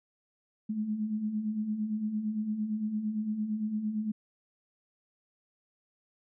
sine beating tone pair, 207.1 / 215.9 Hz, G#3 / A3, -5 / -33 cents, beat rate 8.8 Hz, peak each -38 / -30 dBFS, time 0.69-4.12 s, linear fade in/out 10 ms, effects none

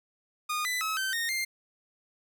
sawtooth tone with pitch steps, 1226 / 1997 / 1287 / 1545 / 1848 / 2104 Hz, D#6 / B6 / E6 / G6 / A#6 / C7, -26 / +19 / -42 / -26 / -16 / +9 cents, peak -25 dBFS, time 0.49-1.45 s, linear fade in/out 10 ms, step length 160 ms, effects none

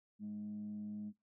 sine tone with frequency modulation, 209.3 Hz, G#3, 14 cents sharp, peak -40 dBFS, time 0.19-1.13 s, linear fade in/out 50 ms, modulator 104 Hz, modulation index 0.21, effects noise-tail reverb RT60 0.2 s tail -23 dB re dry + tanh soft clip ceiling -37 dBFS

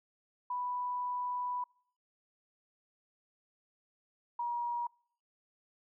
sine tone pair in turn, 987.8 / 954.7 Hz, B5 / A#5, 0 / +41 cents, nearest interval minor second, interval 59 cents, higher first, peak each -33 / -32 dBFS, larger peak second, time 0.5-1.64 / 4.39-4.87 s, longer first, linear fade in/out 5 ms, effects noise-tail reverb RT60 0.6 s tail -26 dB re dry

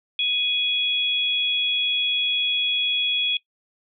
sine tone pair together, 2489 / 3347 Hz, D#7 / G#7, 0 / +13 cents, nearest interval perfect fourth, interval 513 cents, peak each -26 / -21 dBFS, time 0.19-3.37 s, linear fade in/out 2 ms, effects noise-tail reverb RT60 0.1 s tail -20 dB re dry

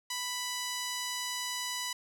sawtooth tone with band-pass filter, 990 Hz, B5, 4 cents sharp, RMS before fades -36 dBFS, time 0.1-1.93 s, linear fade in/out 5 ms, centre 6100 Hz, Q 0.74, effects none

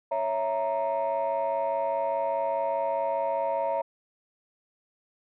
sine chord, A# diminished, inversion first, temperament equal, 554.4 / 659.3 / 932.3 Hz, C#5 / E5 / A#5, 0 / 0 / 0 cents, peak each -28 dBFS, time 0.11-3.82 s, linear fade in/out 10 ms, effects tanh soft clip ceiling -20 dBFS

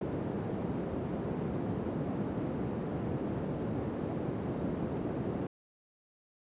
white band-pass noise, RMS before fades -35 dBFS, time 0.01-5.47 s, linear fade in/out 5 ms, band 110 to 310 Hz, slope 12 dB/octave, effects resampled to 8000 Hz

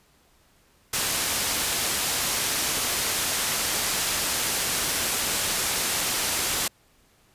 white low-pass noise, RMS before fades -26 dBFS, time 0.93-6.68 s, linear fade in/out 5 ms, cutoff 11000 Hz, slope 12 dB/octave, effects pink hiss -61 dBFS RMS until 7.34 s + resampled to 32000 Hz

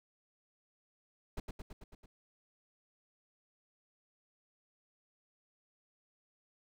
brown noise with echo, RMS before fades -38 dBFS, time 1.37-1.4 s, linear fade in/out 5 ms, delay 110 ms, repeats 6, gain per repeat -3 dB, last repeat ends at 2.06 s, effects none

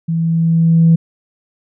sine tone with level ramp, 164.81 Hz, E3, in tune, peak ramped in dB -14 to -4 dBFS, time 0.08-0.96 s, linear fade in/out 10 ms, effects tanh soft clip ceiling -2 dBFS

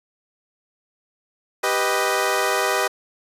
15% pulse chord, G augmented, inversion none, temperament equal, 392 / 493.9 / 622.3 Hz, G4 / B4 / D#5, 0 / 0 / 0 cents, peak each -17 dBFS, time 1.63-2.88 s, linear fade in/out 10 ms, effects resampled to 32000 Hz

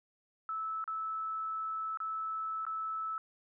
sine tone with dropouts, 1308 Hz, E6, 14 cents flat, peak -34 dBFS, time 0.49-3.18 s, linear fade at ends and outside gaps 1 ms, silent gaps 0.841-0.877 / 1.973-2.002 / 2.652-2.666 s, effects none

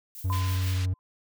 violet noise with tremolo, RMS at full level -40 dBFS, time 0.15-0.78 s, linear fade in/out 0 ms, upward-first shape triangle, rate 6.1 Hz, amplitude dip 75%
triangle tone with vibrato, 92.5 Hz, F#2, in tune, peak -22 dBFS, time 0.24-0.94 s, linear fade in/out 10 ms, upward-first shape square, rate 15 Hz, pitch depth 13 cents each way
sine tone with exponential decay, 1021 Hz, C6, 43 cents flat, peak -29 dBFS, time 0.3-0.99 s, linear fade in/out 0 ms, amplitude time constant 150 ms
white band-pass noise, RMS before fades -41 dBFS, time 0.32-0.86 s, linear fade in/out 10 ms, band 1400 to 4200 Hz, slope 12 dB/octave
effects none

